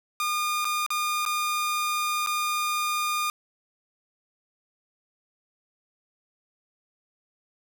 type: tone with dropouts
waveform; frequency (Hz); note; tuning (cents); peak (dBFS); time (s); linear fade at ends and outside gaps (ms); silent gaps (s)
sawtooth; 1215; D#6; -42; -21; 0.2-3.3; 1; 0.646-0.652 / 0.864-0.904 / 1.252-1.261 / 2.263-2.271
effects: none